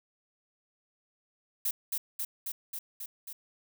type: noise with echo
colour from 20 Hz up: violet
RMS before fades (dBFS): -30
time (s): 1.65-1.71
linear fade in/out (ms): 5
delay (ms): 270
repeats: 6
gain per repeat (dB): -2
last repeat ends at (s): 3.33
effects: none